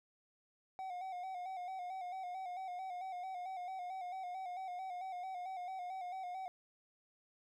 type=tone with vibrato; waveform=triangle; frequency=738 Hz; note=F#5; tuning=5 cents flat; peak=-39 dBFS; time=0.79-6.48 s; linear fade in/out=0 ms; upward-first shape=square; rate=4.5 Hz; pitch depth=52 cents each way; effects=none